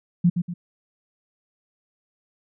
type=tone with echo; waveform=sine; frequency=174.61 Hz; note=F3; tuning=in tune; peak=-13 dBFS; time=0.24-0.3 s; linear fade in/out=10 ms; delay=120 ms; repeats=2; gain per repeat=-7 dB; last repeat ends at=0.54 s; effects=none